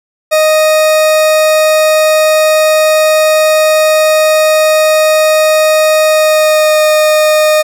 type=tone with pitch glide; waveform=40% pulse; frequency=622.3 to 615.5 Hz; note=D#5 to D#5; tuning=0 to -19 cents; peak=-5 dBFS; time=0.31-7.63 s; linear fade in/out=20 ms; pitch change=-19 cents; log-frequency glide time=6.06-6.84 s; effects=none